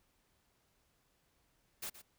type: noise with echo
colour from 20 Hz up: white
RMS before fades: -42 dBFS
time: 1.82-1.9 s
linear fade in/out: 10 ms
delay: 120 ms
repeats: 1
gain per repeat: -13 dB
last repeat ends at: 2.02 s
effects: pink hiss -75 dBFS RMS until 2.18 s